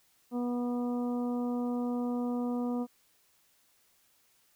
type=harmonic tone; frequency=243.5 Hz; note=B3; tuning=24 cents flat; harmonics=1 / 2 / 3 / 4 / 5; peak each=-30 / -38 / -43 / -47 / -49 dBFS; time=0.31-2.87 s; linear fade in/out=50 ms; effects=white hiss -68 dBFS RMS until 4.55 s